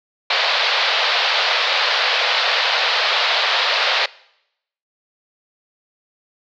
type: band-pass noise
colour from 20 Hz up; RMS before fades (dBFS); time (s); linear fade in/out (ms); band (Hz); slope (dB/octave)
white; -18; 0.3-4.06; 5; 490 to 4500; 48
effects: noise-tail reverb RT60 0.8 s tail -22 dB re dry